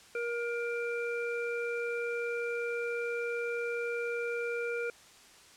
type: harmonic tone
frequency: 472.6 Hz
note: A#4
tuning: 24 cents sharp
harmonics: 1 / 3 / 5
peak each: -33 / -38 / -40 dBFS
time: 0.15-4.9 s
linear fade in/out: 2 ms
effects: white hiss -56 dBFS RMS until 5.56 s + low-pass 8000 Hz 12 dB/octave